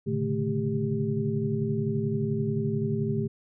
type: tone cluster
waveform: sine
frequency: 113 / 137.3 / 148.8 / 218 / 396.2 Hz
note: A2 / C#3 / D3 / A3 / G4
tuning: +47 / -16 / +23 / -16 / +18 cents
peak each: -32 / -33 / -31 / -30 / -31 dBFS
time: 0.06-3.28 s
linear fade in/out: 20 ms
effects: none